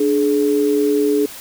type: tone pair together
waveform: sine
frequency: 293.7 / 423.2 Hz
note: D4 / G#4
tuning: 0 / +33 cents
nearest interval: tritone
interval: 633 cents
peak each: -17 / -15 dBFS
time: 0-1.26 s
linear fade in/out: 5 ms
effects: white hiss -35 dBFS RMS until 1.4 s